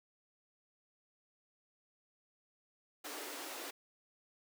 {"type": "high-pass noise", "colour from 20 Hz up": "pink", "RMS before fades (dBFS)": -45, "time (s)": [3.04, 3.71], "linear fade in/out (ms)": 10, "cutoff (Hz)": 270, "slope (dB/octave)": 96, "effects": []}